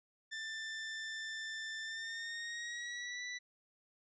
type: tone with pitch glide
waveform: sawtooth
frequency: 1776 to 1970.6 Hz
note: A6 to B6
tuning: +16 to -4 cents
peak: -37 dBFS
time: 0.31-3.39 s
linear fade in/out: 20 ms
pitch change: +180 cents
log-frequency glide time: 1.82-3.23 s
effects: resampled to 16000 Hz